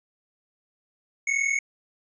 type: tone pair together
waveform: square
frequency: 2176 / 2217 Hz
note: C#7 / C#7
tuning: -33 / 0 cents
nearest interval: unison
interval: 33 cents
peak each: -27 / -25 dBFS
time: 1.27-1.59 s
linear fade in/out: 5 ms
effects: resampled to 16000 Hz